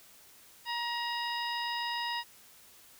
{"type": "harmonic tone with a mistuned harmonic", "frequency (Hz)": 947, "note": "A#5", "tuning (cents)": 27, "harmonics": [1, 2, 3, 4, 5], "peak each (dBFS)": [-35, -38, -40, -41, -42], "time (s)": [0.65, 2.24], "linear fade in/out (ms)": 50, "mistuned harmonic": 5, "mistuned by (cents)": 85, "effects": ["white hiss -57 dBFS RMS until 2.99 s"]}